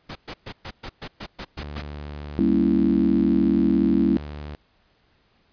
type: noise bursts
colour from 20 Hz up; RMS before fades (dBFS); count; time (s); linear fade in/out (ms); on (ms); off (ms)
pink; -34; 10; 0.09-1.82; 10; 65; 120
type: tone with pitch glide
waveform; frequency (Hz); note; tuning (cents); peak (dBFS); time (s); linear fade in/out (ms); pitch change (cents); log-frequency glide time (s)
sawtooth; 73.42 to 74.02; D2 to D2; 0 to +14; -29; 1.57-4.55; 0; +14; 2.94-3.58
type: chord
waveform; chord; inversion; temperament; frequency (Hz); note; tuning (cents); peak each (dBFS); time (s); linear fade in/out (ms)
sine; G diminished seventh; none; equal; 196 / 233.1 / 277.2 / 329.6; G3 / Bb3 / Db4 / Fb4; 0 / 0 / 0 / 0; -22; 2.39-4.17; 0
effects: pink hiss -63 dBFS RMS until 5.52 s + resampled to 11025 Hz